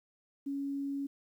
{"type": "tone", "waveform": "sine", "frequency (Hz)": 278.8, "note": "C#4", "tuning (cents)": 10, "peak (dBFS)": -33, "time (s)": [0.46, 1.07], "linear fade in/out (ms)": 10, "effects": ["11-bit"]}